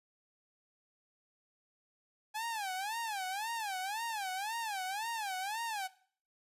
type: tone with vibrato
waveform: sawtooth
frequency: 830.6 Hz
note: G#5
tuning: in tune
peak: -32 dBFS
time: 2.34-5.88 s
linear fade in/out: 20 ms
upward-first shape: sine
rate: 1.9 Hz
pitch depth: 200 cents each way
effects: noise-tail reverb RT60 0.5 s tail -19 dB re dry + resampled to 32000 Hz